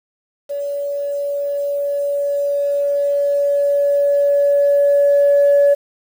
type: tone with level ramp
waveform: sine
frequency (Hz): 569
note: C#5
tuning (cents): +45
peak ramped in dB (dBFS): -20 to -7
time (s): 0.49-5.75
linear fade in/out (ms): 20
effects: tanh soft clip ceiling -6 dBFS + 7-bit